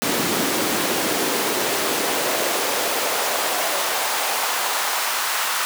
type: noise with high-pass filter sweep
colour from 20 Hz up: pink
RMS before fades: -22 dBFS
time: 0.02-5.65 s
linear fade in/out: 0 ms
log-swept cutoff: 230 to 1100 Hz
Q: 1.4
effects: none